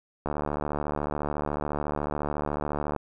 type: click train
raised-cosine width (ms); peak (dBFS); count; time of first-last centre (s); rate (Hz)
1; -15; 201; 0.26-2.963; 74
effects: none